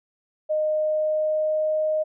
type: tone with pitch glide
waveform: sine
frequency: 616 to 620.3 Hz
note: D#5 to D#5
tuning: -17 to -5 cents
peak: -20 dBFS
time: 0.49-2.04 s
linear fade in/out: 20 ms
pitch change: +12 cents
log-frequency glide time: 0.73-1.84 s
effects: none